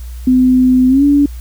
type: tone with pitch glide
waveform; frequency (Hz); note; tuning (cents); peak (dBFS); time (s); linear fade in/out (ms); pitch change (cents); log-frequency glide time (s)
sine; 254.9 to 286.1; C4 to D4; -45 to -45; -6; 0.27-1.26; 5; +200; 0.88-1.04
effects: added 60 Hz sine -24 dBFS peak until 1.4 s + white hiss -43 dBFS RMS until 1.4 s